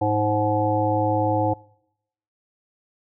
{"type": "harmonic tone with a mistuned harmonic", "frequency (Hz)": 105.4, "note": "G#2", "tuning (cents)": 26, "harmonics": [1, 3, 5, 7, 8], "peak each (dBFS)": [-25, -25, -25, -25, -25], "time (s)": [0.01, 1.54], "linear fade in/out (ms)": 10, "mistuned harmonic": 8, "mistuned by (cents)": 29, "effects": ["noise-tail reverb RT60 0.8 s tail -24 dB re dry"]}